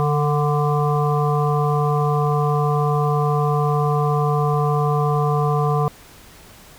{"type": "harmonic tone with a mistuned harmonic", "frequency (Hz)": 146.83, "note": "D3", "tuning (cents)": 0, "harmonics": [1, 3, 5, 7, 8], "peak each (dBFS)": [-18, -23, -25, -26, -27], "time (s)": [0, 5.88], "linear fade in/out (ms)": 0, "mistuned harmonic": 3, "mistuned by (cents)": 26, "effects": ["pink hiss -45 dBFS RMS until 6.78 s"]}